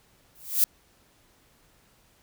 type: noise with exponential growth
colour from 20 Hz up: violet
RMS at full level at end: -17 dBFS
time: 0.35-0.64 s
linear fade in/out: 1 ms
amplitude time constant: 61 ms
effects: pink hiss -62 dBFS RMS until 2.22 s